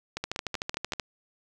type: two click trains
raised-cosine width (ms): 0.2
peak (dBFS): -13 / -15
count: 11 / 5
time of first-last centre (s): 0.24-0.998 / 0.17-0.935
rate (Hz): 13.2 / 5.23
effects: none